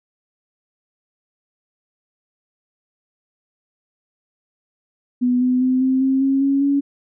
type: tone with pitch steps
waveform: sine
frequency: 247.7 / 252.2 / 256.7 / 261.4 / 266.1 / 270.9 / 275.8 / 280.8 Hz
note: B3 / B3 / C4 / C4 / C4 / C#4 / C#4 / C#4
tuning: +5 / +36 / -33 / -1 / +29 / -40 / -9 / +22 cents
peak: -14 dBFS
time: 5.21-6.81 s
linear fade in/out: 20 ms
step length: 200 ms
effects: none